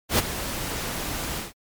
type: noise with ADSR envelope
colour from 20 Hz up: pink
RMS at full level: -18 dBFS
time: 0.09-1.53 s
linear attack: 98 ms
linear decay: 18 ms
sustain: -12 dB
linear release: 150 ms
effects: MP3 96 kbps